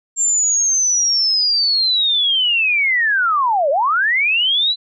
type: linear two-way sweep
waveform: sine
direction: down then up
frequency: 7410 to 531 to 4051 Hz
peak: -13 dBFS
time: 0.16-4.76 s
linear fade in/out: 50 ms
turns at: 3.7 s
effects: none